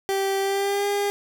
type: tone with pitch glide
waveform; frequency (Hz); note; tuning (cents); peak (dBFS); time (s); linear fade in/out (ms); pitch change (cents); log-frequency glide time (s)
30% pulse; 390 to 405.2; G4 to G#4; -9 to -43; -19; 0.09-1.1; 0; +66; 0.4-0.86
effects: none